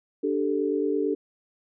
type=chord; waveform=sine; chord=D suspended fourth; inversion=none; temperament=just; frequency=293.7 / 391.6 / 440.5 Hz; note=D4 / G4 / A4; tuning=0 / -2 / +2 cents; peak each=-27 dBFS; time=0.23-1.15 s; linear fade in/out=10 ms; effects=none